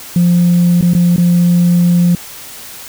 sine tone with dropouts, 174.61 Hz, F3, in tune, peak -5 dBFS, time 0.16-2.15 s, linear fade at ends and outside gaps 2 ms, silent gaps 0.811-0.825 / 0.935-0.949 / 1.162-1.18 s, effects tanh soft clip ceiling -4 dBFS + white hiss -31 dBFS RMS until 2.88 s

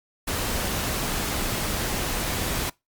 pink noise, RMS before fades -27 dBFS, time 0.27-2.7 s, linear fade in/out 10 ms, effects noise-tail reverb RT60 0.2 s tail -23 dB re dry + Opus 48 kbps

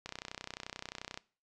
click train, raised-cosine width 0.2 ms, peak -23 dBFS, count 36, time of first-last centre 0.06-1.175 s, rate 31.4 Hz, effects noise-tail reverb RT60 0.4 s tail -21 dB re dry + resampled to 24000 Hz

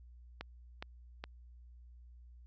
click train, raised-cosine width 0.3 ms, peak -25 dBFS, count 3, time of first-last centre 0.41-1.24 s, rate 2.41 Hz, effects added 60 Hz sine -53 dBFS peak until 2.46 s + resampled to 16000 Hz

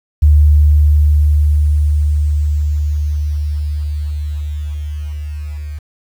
sine tone with level ramp, 74.5 Hz, D2, 25 cents sharp, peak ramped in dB -4 to -22 dBFS, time 0.22-5.79 s, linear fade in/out 10 ms, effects 7-bit

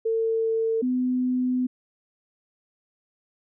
sine tone pair in turn, 449.7 / 252.4 Hz, A4 / B3, +38 / +38 cents, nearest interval minor seventh, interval 1000 cents, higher first, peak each -21 dBFS, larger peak neither, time 0.05-0.82 / 0.82-1.67 s, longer second, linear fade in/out 10 ms, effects none

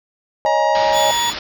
sine chord, C# suspended second, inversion none, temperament equal, 554.4 / 622.3 / 830.6 Hz, C#5 / D#5 / G#5, 0 / 0 / 0 cents, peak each -21 / -18 / -18 dBFS, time 0.45-1.11 s, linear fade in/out 0 ms
harmonic tone, 946 Hz, A#5, 25 cents sharp, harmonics 1 / 2 / 3 / 4 / 5 / 6 / 7, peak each -19 / -27 / -36 / -37 / -37 / -43 / -42 dBFS, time 0.46-1.3 s, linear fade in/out 0 ms
white low-pass noise, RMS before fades -28 dBFS, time 0.75-1.39 s, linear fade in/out 2 ms, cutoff 5300 Hz, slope 96 dB/octave
30% pulse tone, 3438 Hz, A7, 41 cents flat, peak -17 dBFS, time 0.92-1.34 s, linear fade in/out 50 ms
effects none

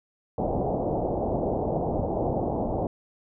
white low-pass noise, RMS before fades -27 dBFS, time 0.38-2.87 s, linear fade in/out 2 ms, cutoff 780 Hz, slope 48 dB/octave, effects none

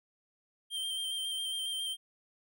square tone with vibrato, 3156 Hz, G7, 11 cents sharp, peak -34 dBFS, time 0.7-1.97 s, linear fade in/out 50 ms, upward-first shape square, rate 7.3 Hz, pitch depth 18 cents each way, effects none

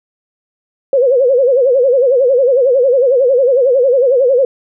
sine tone with vibrato, 516 Hz, C5, 24 cents flat, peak -7 dBFS, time 0.93-4.45 s, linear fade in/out 2 ms, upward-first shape sine, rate 11 Hz, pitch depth 140 cents each way, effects none

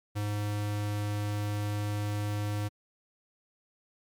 square tone, 103.83 Hz, G#2, in tune, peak -30 dBFS, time 0.15-2.69 s, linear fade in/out 20 ms, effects MP3 96 kbps

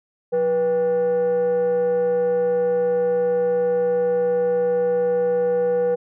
sine tone with frequency modulation, 487.6 Hz, B4, 22 cents flat, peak -15 dBFS, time 0.32-5.96 s, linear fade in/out 20 ms, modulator 306 Hz, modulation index 0.3, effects tanh soft clip ceiling -15 dBFS

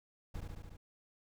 brown noise with echo, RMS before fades -41 dBFS, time 0.34-0.41 s, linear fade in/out 10 ms, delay 72 ms, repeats 5, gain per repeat -2 dB, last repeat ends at 0.77 s, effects none

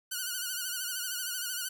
5% pulse tone with vibrato, 1473 Hz, F#6, 8 cents flat, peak -22 dBFS, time 0.11-1.69 s, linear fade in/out 10 ms, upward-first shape sine, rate 13 Hz, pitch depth 70 cents each way, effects none

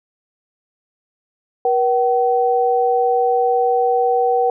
sine tone pair together, 480 / 762 Hz, B4 / G5, -49 / -49 cents, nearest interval minor sixth, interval 800 cents, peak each -16 dBFS, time 1.65-4.5 s, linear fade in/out 2 ms, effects none

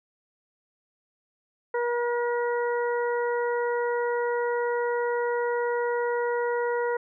harmonic tone, 479 Hz, A#4, 47 cents sharp, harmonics 1 / 2 / 3 / 4, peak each -25 / -31 / -35 / -37 dBFS, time 1.74-6.97 s, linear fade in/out 5 ms, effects none

